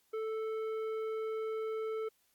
triangle tone with tanh clipping, 440 Hz, A4, in tune, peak -36 dBFS, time 0.13-2.09 s, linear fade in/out 10 ms, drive 14 dB, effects white hiss -73 dBFS RMS until 2.34 s + Opus 48 kbps

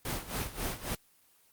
pink noise with tremolo, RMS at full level -33 dBFS, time 0.05-0.95 s, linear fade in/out 2 ms, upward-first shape sine, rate 3.7 Hz, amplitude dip 80%, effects white hiss -65 dBFS RMS until 1.52 s + Opus 24 kbps

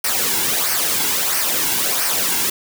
white noise with flanger, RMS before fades -19 dBFS, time 0.04-2.5 s, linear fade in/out 5 ms, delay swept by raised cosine 0.27 to 1.67 ms, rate 1.5 Hz, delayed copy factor -0.6, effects none

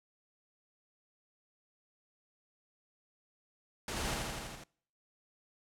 pink noise with echo, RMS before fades -38 dBFS, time 3.88-4.14 s, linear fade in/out 2 ms, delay 83 ms, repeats 6, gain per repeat -2 dB, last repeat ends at 4.638 s, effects noise-tail reverb RT60 0.6 s tail -26 dB re dry + low-pass 10000 Hz 12 dB/octave

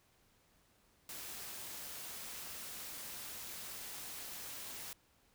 white noise with amplitude modulation, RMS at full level -45 dBFS, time 1.09-4.93 s, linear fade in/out 2 ms, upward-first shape sine, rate 290 Hz, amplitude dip 35%, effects pink hiss -71 dBFS RMS until 5.34 s

